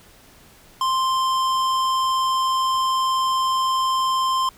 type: tone with hard clipping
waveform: sine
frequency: 1046.5 Hz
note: C6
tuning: in tune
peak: -20 dBFS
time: 0.81-4.49 s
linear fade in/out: 2 ms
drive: 14 dB
effects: pink hiss -50 dBFS RMS until 4.57 s